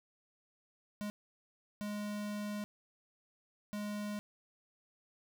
square tone bursts at uneven times, 207.7 Hz, G#3, in tune, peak -38 dBFS, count 3, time 1.01-1.1 / 1.81-2.64 / 3.73-4.19 s, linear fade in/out 0 ms, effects none

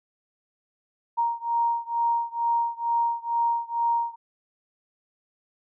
sine beating tone pair, 934 / 936.2 Hz, A#5 / A#5, +3 / +7 cents, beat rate 2.2 Hz, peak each -25 / -26 dBFS, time 1.17-4.16 s, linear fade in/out 20 ms, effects none

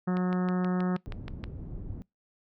harmonic tone, 181.8 Hz, F#3, 30 cents flat, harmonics 1 / 2 / 3 / 4 / 5 / 6 / 7 / 8 / 9 / 10, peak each -25 / -35 / -41 / -41 / -45 / -46 / -42 / -49 / -49 / -51 dBFS, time 0.07-0.97 s, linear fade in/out 10 ms
click train, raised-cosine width 0.3 ms, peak -24 dBFS, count 9, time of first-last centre 0.17-1.44 s, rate 6.3 Hz
pink low-pass noise, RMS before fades -39 dBFS, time 1.06-2.02 s, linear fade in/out 0 ms, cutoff 240 Hz, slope 12 dB/octave
effects noise-tail reverb RT60 0.2 s tail -25 dB re dry

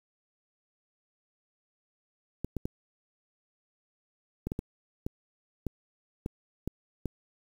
clicks, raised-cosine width 3 ms, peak -19 dBFS, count 11, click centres 2.446 / 2.567 / 2.655 / 4.47 / 4.519 / 4.591 / 5.065 / 5.667 / 6.261 / 6.676 / 7.057 s, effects 8-bit

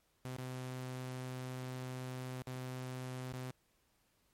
sawtooth tone with dropouts, 128 Hz, C3, 38 cents flat, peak -37 dBFS, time 0.25-3.51 s, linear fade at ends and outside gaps 0 ms, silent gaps 0.364-0.385 / 2.422-2.472 / 3.324-3.336 s, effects pink hiss -75 dBFS RMS until 4.33 s + MP3 64 kbps

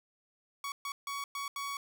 sawtooth tone bursts at uneven times, 1123 Hz, C#6, 22 cents sharp, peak -32 dBFS, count 5, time 0.64-0.72 / 0.85-0.92 / 1.07-1.24 / 1.35-1.48 / 1.56-1.77 s, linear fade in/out 2 ms, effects none

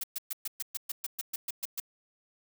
blue noise bursts, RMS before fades -34 dBFS, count 13, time 0.01-1.801 s, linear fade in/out 5 ms, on 27 ms, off 120 ms, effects none

